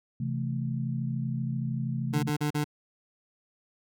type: chord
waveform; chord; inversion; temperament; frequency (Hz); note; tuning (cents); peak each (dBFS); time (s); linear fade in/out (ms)
sine; A minor; first; just; 132 / 165 / 220; C3 / E3 / A3; +16 / +2 / 0; -30 / -35 / -34; 0.2-2.3; 5
type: tone bursts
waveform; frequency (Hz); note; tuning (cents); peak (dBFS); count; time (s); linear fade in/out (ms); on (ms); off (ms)
25% pulse; 148.7; D3; +22; -22; 4; 2.13-2.644; 10; 100; 38
effects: none